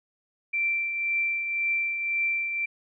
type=tone with tremolo; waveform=sine; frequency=2349 Hz; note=D7; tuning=in tune; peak=-22 dBFS; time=0.53-2.66 s; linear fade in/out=10 ms; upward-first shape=triangle; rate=1.9 Hz; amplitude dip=50%; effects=none